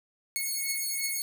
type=beating tone pair; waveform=5% pulse; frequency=2190 / 2192.9 Hz; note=C#7 / C#7; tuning=-22 / -19 cents; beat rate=2.9 Hz; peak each=-22 / -22 dBFS; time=0.36-1.22 s; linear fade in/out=0 ms; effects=none